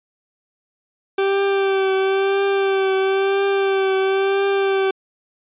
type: tone with vibrato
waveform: 40% pulse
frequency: 389.3 Hz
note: G4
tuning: 12 cents flat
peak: -15 dBFS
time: 1.18-4.91 s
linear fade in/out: 5 ms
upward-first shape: triangle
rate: 0.99 Hz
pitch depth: 31 cents each way
effects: resampled to 8000 Hz